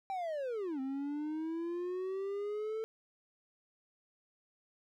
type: linear two-way sweep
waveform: triangle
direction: down then up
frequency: 789 to 261.6 to 446.3 Hz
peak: -33 dBFS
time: 0.1-2.84 s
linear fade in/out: 0 ms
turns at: 0.8 s
effects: none